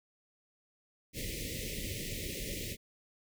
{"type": "band-stop noise", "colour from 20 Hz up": "pink", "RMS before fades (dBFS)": -39, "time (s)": [1.13, 2.77], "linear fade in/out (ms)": 50, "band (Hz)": [580, 1900], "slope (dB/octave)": 96, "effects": []}